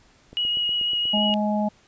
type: click train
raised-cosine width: 2 ms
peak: -29 dBFS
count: 9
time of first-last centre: 0.33-1.296 s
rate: 8.28 Hz
type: tone with vibrato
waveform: sine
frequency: 2900 Hz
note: F#7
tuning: 35 cents flat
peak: -21 dBFS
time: 0.37-1.34 s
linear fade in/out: 0 ms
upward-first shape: triangle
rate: 6 Hz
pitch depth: 14 cents each way
type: harmonic tone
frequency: 210 Hz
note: G#3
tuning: 19 cents sharp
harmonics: 1 / 3 / 4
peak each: -22 / -27 / -28 dBFS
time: 1.13-1.69 s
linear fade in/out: 10 ms
effects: pink hiss -57 dBFS RMS until 1.87 s + resampled to 16000 Hz